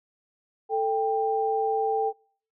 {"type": "tone pair together", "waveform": "sine", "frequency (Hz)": [442.1, 790], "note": ["A4", "G5"], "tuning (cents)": [8, 13], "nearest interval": "minor seventh", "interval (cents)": 1005, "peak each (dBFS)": [-25, -25], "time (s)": [0.69, 2.13], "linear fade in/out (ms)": 50, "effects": ["noise-tail reverb RT60 0.5 s tail -26 dB re dry"]}